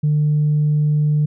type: tone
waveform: sine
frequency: 150 Hz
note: D3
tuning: 37 cents sharp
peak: -12 dBFS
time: 0.03-1.26 s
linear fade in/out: 10 ms
effects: tanh soft clip ceiling -10 dBFS